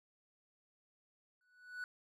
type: tone with exponential growth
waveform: triangle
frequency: 1480 Hz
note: F#6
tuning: in tune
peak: -36 dBFS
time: 1.41-1.84 s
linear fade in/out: 1 ms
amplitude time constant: 92 ms
effects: none